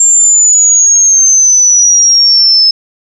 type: exponential sweep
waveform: sine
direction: down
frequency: 7400 to 5200 Hz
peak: -3 dBFS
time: 0-2.71 s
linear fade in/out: 5 ms
effects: none